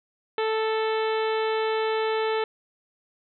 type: harmonic tone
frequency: 440 Hz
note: A4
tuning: in tune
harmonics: 1 / 2 / 3 / 4 / 5 / 6 / 7 / 8 / 9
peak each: -24 / -30 / -34 / -36 / -38 / -40 / -41 / -42 / -43 dBFS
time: 0.38-2.44 s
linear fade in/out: 2 ms
effects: none